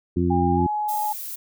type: harmonic tone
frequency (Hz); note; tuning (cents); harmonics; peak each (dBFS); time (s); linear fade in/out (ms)
87.8; F2; +10; 1 / 2 / 3 / 4; -24 / -24 / -24 / -24; 0.16-0.67; 10
type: tone with pitch glide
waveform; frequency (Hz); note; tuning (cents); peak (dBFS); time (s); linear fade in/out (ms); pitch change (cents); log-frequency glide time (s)
sine; 807 to 842.7; G#5 to G#5; -50 to +25; -22; 0.3-1.13; 10; +75; 0.55-0.6
type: noise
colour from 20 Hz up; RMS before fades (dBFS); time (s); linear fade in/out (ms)
violet; -33; 0.88-1.36; 10
effects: none